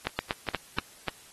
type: two click trains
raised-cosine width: 0.3 ms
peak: -11 / -12 dBFS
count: 4 / 4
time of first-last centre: 0.07-0.786 / 0.19-1.083 s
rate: 4.19 / 3.36 Hz
effects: white hiss -53 dBFS RMS until 1.32 s + AAC 32 kbps